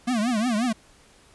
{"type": "tone with vibrato", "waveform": "square", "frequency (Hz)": 230.3, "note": "A#3", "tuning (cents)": -21, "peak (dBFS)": -22, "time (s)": [0.07, 0.73], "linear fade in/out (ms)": 10, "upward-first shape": "triangle", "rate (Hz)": 5.6, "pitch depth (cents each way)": 220, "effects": ["pink hiss -55 dBFS RMS until 1.34 s", "resampled to 24000 Hz"]}